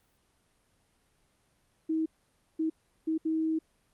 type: tone bursts at uneven times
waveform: sine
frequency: 318.9 Hz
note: D#4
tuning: 43 cents sharp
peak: -26 dBFS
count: 4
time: 1.89-2.06 / 2.59-2.7 / 3.07-3.18 / 3.25-3.59 s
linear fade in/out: 10 ms
effects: pink hiss -70 dBFS RMS until 3.93 s + Opus 32 kbps